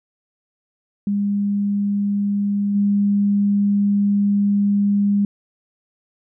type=tone with level steps; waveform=sine; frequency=202.4 Hz; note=G#3; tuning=44 cents flat; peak=-17 / -14 dBFS; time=1.07-5.25 s; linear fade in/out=2 ms; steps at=2.74 s; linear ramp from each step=20 ms; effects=none